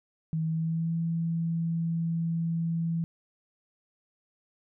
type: tone with pitch glide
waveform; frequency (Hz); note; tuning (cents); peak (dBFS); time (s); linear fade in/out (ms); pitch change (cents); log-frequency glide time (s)
sine; 160 to 165.93; D#3 to E3; +49 to +12; -26; 0.33-3.04; 0; +63; 0.43-0.95
effects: none